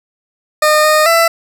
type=tone with pitch steps; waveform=20% pulse; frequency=610 / 615 / 667 Hz; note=D#5 / D#5 / E5; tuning=-34 / -20 / +20 cents; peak=-3 dBFS; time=0.62-1.28 s; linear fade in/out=5 ms; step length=220 ms; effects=none